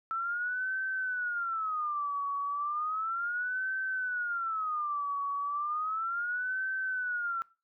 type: tone with vibrato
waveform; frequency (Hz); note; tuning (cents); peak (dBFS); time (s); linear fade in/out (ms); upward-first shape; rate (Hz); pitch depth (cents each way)
sine; 1318.5; E6; 0; -30; 0.11-7.42; 0; sine; 0.34; 270
effects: noise-tail reverb RT60 0.3 s tail -21 dB re dry